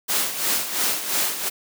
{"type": "noise with tremolo", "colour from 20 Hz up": "white", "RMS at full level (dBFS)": -21, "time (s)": [0.08, 1.5], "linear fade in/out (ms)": 20, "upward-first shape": "sine", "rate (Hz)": 2.9, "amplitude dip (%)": 65, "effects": ["high-pass 200 Hz 12 dB/octave"]}